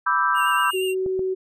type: chord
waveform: sine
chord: E minor seventh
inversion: second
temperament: equal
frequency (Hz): 987.8 / 1174.7 / 1318.5 / 1568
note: B5 / D6 / E6 / G6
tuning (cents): 0 / 0 / 0 / 0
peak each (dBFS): -23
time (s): 0.06-0.71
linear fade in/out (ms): 10
type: tone with vibrato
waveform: square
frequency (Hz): 2794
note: F7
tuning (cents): 0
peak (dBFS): -28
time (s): 0.34-0.95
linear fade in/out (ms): 50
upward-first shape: sine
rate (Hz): 8.4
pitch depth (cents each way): 33
type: tone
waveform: sine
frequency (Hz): 375.9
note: F#4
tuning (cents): +27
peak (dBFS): -21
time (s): 0.73-1.35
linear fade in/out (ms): 20
type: clicks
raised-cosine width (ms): 2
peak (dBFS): -21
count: 2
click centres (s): 1.062 / 1.193
effects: none